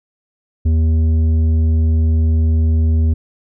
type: tone with tanh clipping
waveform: sine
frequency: 80 Hz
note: D#2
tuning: 49 cents sharp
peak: -12 dBFS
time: 0.65-3.14 s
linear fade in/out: 10 ms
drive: 8 dB
effects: none